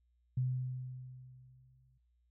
sine tone with exponential decay, 127.6 Hz, C3, 43 cents flat, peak -29 dBFS, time 0.37-1.98 s, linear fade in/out 5 ms, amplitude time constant 350 ms, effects noise-tail reverb RT60 0.3 s tail -20 dB re dry + added 60 Hz sine -70 dBFS peak until 2.3 s

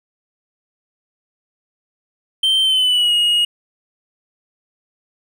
triangle tone with pitch glide, 3123 to 2880 Hz, G7 to F#7, -7 to -47 cents, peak -11 dBFS, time 2.43-3.45 s, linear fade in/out 5 ms, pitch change -140 cents, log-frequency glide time 2.62-3.13 s, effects none

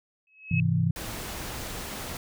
sine tone with exponential growth, 2572 Hz, E7, 43 cents flat, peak -25 dBFS, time 0.27-0.6 s, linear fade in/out 2 ms, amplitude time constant 70 ms
sine chord, Ab augmented, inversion none, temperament equal with one note detuned, 103.83 / 131.57 / 164.81 Hz, Ab2 / C3 / E3, 0 / +10 / 0 cents, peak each -27 / -27 / -24 dBFS, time 0.51-0.91 s, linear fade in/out 5 ms
pink noise, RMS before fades -36 dBFS, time 0.96-2.17 s, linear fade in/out 2 ms
effects none

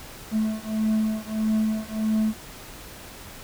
triangle beating tone pair, 216.7 / 218.3 Hz, A3 / A3, -26 / -13 cents, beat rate 1.6 Hz, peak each -23 dBFS, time 0.31-2.34 s, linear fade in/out 50 ms, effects pink hiss -42 dBFS RMS until 3.43 s

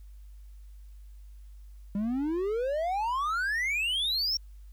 triangle exponential sweep, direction up, 196 to 5600 Hz, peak -25 dBFS, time 1.95-4.37 s, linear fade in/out 2 ms, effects added 50 Hz sine -45 dBFS peak until 4.72 s + white hiss -70 dBFS RMS until 4.72 s

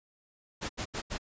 pink noise bursts, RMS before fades -35 dBFS, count 4, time 0.61-1.182 s, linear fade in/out 20 ms, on 83 ms, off 80 ms, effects resampled to 16000 Hz

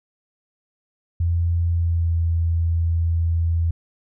sine tone with pitch glide, 85.1 to 83.45 Hz, F2 to E2, -44 to +22 cents, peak -17 dBFS, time 1.2-3.71 s, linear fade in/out 5 ms, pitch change -34 cents, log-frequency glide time 1.71-2.15 s, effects none

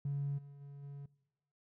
triangle tone with level steps, 141.3 Hz, C#3, 34 cents sharp, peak -30 / -48 / -45 / -42 dBFS, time 0.05-1.06 s, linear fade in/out 5 ms, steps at 0.37 / 0.6 / 0.82 s, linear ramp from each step 20 ms, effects noise-tail reverb RT60 1.0 s tail -22 dB re dry + tanh soft clip ceiling -31 dBFS

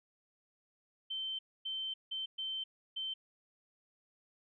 sine tone bursts at uneven times, 3099 Hz, G7, 21 cents flat, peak -36 dBFS, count 5, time 1.1-1.39 / 1.65-1.94 / 2.11-2.26 / 2.38-2.64 / 2.96-3.14 s, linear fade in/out 10 ms, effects none

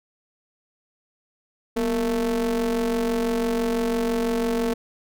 square ring-modulated tone, 109 Hz, A2, 16 cents flat, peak -19 dBFS, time 1.76-4.74 s, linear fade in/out 10 ms, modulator 350 Hz, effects none

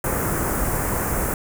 pink band-stop noise, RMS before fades -23 dBFS, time 0.04-1.34 s, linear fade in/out 2 ms, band 1800 to 7700 Hz, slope 24 dB/octave, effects none

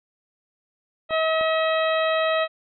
harmonic tone, 640 Hz, D#5, 49 cents sharp, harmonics 1 / 2 / 3 / 4 / 5 / 6, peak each -21 / -26 / -29 / -31 / -34 / -34 dBFS, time 1.09-2.48 s, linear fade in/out 50 ms
clicks, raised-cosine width 1 ms, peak -22 dBFS, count 2, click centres 1.108 / 1.411 s
effects none

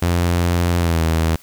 sawtooth tone with pitch glide, 86.9 to 81.08 Hz, F2 to E2, -8 to -28 cents, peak -11 dBFS, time 0.02-1.36 s, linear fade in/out 5 ms, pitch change -120 cents, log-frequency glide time 0.78-1.02 s, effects white hiss -47 dBFS RMS until 1.42 s

